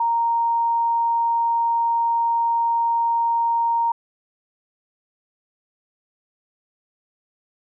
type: tone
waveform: sine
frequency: 930 Hz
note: A#5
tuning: 4 cents flat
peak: -17 dBFS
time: 0-3.92 s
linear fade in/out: 5 ms
effects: none